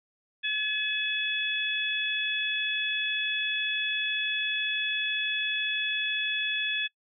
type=harmonic tone; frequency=854 Hz; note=G#5; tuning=48 cents sharp; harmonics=2 / 3 / 4; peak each=-31 / -31 / -31 dBFS; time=0.43-6.88 s; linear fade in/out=20 ms; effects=noise-tail reverb RT60 0.1 s tail -26 dB re dry